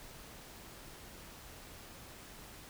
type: silence
effects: pink hiss -52 dBFS RMS until 2.69 s